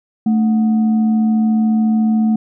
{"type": "tone with frequency modulation", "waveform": "sine", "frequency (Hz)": 220, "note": "A3", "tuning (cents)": 0, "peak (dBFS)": -11, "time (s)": [0.26, 2.36], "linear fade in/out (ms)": 5, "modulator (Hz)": 514, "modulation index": 0.24, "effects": []}